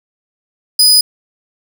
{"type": "tone", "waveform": "sawtooth", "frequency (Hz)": 4978, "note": "D#8", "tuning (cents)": 0, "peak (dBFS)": -3, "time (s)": [0.79, 1.01], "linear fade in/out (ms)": 5, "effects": []}